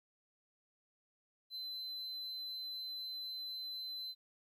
triangle tone, 4052 Hz, B7, 44 cents sharp, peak -40 dBFS, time 1.5-4.15 s, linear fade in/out 50 ms, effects 13-bit

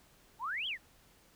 sine exponential two-way sweep, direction up then down, 830.6 to 3383 to 1699 Hz, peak -34 dBFS, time 0.39-0.78 s, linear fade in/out 50 ms, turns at 0.67 s, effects pink hiss -64 dBFS RMS until 1.35 s

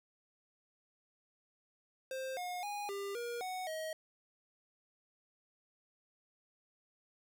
square tone with pitch steps, 525 / 719 / 822 / 398.9 / 475.5 / 741 / 633 Hz, C5 / F#5 / G#5 / G4 / A#4 / F#5 / D#5, +6 / -50 / -18 / +30 / +34 / +2 / +30 cents, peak -39 dBFS, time 2.11-3.93 s, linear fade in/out 2 ms, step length 260 ms, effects none

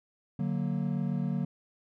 triangle chord, D augmented, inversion none, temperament equal, 146.83 / 185 / 233.1 Hz, D3 / F#3 / A#3, 0 / 0 / 0 cents, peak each -30 / -30 / -32 dBFS, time 0.39-1.45 s, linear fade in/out 5 ms, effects none

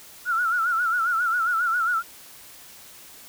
sine tone with vibrato, 1391 Hz, F6, 7 cents flat, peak -20 dBFS, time 0.25-2.03 s, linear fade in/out 50 ms, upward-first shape sine, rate 7.4 Hz, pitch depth 100 cents each way, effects white hiss -46 dBFS RMS until 3.28 s

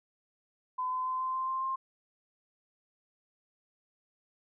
sine tone with pitch steps, 1015 / 1022.1 / 1029.2 / 1036.3 / 1043.5 / 1050.8 / 1058.1 Hz, B5 / C6 / C6 / C6 / C6 / C6 / C6, +47 / -41 / -29 / -17 / -5 / +7 / +19 cents, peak -30 dBFS, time 0.78-1.76 s, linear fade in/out 10 ms, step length 140 ms, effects none

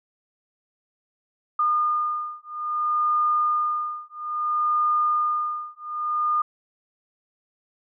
sine beating tone pair, 1216 / 1216.6 Hz, D#6 / D#6, -40 / -39 cents, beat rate 0.6 Hz, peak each -24 dBFS, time 1.59-6.42 s, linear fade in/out 5 ms, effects none

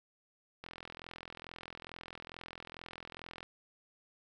click train, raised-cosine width 0.3 ms, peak -29 dBFS, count 119, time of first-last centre 0.64-3.43 s, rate 42.3 Hz, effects none

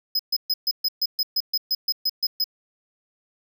square tone bursts, 5060 Hz, D#8, 28 cents sharp, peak -20 dBFS, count 14, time 0.15-2.442 s, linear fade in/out 5 ms, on 43 ms, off 130 ms, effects none

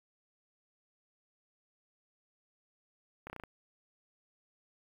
slowing click train, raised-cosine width 0.5 ms, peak -28 dBFS, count 6, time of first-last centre 3.27-3.437 s, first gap 29 ms, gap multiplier 1.07, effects 9-bit

